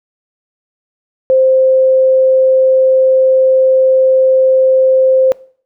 sine tone, 523.3 Hz, C5, in tune, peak -6 dBFS, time 1.3-5.32 s, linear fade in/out 0 ms, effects noise-tail reverb RT60 0.5 s tail -22 dB re dry

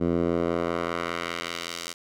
10% pulse tone with band-pass filter sweep, 85.1 Hz, F2, 44 cents flat, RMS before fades -28 dBFS, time 0-1.94 s, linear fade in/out 20 ms, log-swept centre 260 to 6000 Hz, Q 0.83, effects none

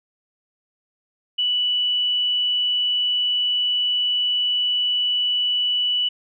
sine tone, 2960 Hz, F#7, in tune, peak -18 dBFS, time 1.38-6.09 s, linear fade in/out 10 ms, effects none

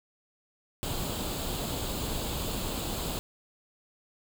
pink noise with comb filter, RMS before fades -33 dBFS, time 0.83-3.19 s, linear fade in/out 0 ms, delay 0.26 ms, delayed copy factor +0.6, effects none

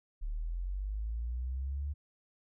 sine linear sweep, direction up, 35.55 to 73.42 Hz, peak -33 dBFS, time 0.21-1.94 s, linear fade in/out 20 ms, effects none

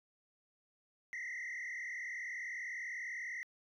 sine tone with frequency modulation, 1975.5 Hz, B6, in tune, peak -37 dBFS, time 1.13-3.43 s, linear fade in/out 0 ms, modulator 40.2 Hz, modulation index 2.9, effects tanh soft clip ceiling -39 dBFS

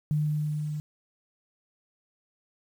sine tone with level ramp, 150.8 Hz, D3, 46 cents sharp, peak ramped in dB -22 to -30 dBFS, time 0.11-0.8 s, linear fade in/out 0 ms, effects 9-bit

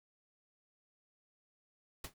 pink noise with exponential decay, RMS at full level -38 dBFS, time 2.04-2.14 s, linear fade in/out 5 ms, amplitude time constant 20 ms, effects none

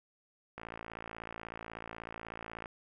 click train, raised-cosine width 0.5 ms, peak -27 dBFS, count 118, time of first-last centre 0.58-2.658 s, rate 56.3 Hz, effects none

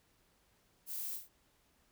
violet noise with echo, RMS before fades -42 dBFS, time 0.86-1.19 s, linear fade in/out 50 ms, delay 34 ms, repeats 3, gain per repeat -5 dB, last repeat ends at 1.292 s, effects pink hiss -72 dBFS RMS until 1.91 s

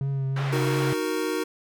triangle tone with vibrato, 136.1 Hz, C#3, 31 cents flat, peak -22 dBFS, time 0.01-0.93 s, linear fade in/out 2 ms, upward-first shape triangle, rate 2.9 Hz, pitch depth 31 cents each way
pink band-pass noise, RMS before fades -35 dBFS, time 0.36-0.94 s, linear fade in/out 5 ms, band 540 to 2500 Hz, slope 12 dB/octave
square chord, D# minor, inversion none, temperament equal, 311.1 / 370 / 466.2 Hz, D#4 / F#4 / A#4, 0 / 0 / 0 cents, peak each -30 dBFS, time 0.52-1.44 s, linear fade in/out 10 ms
effects none

